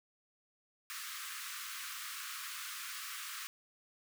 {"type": "high-pass noise", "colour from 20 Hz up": "pink", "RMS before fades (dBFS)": -44, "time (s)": [0.9, 3.47], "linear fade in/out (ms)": 0, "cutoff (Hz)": 1100, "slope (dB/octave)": 96, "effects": []}